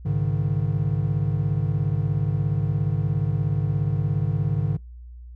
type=chord; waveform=triangle; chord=Ab suspended fourth; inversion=none; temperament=equal; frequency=103.83 / 138.59 / 155.56 Hz; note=Ab2 / Db3 / Eb3; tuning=0 / 0 / 0 cents; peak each=-23 / -23 / -23 dBFS; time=0.05-4.77 s; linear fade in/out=10 ms; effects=noise-tail reverb RT60 0.2 s tail -26 dB re dry + added 60 Hz sine -38 dBFS peak until 5.35 s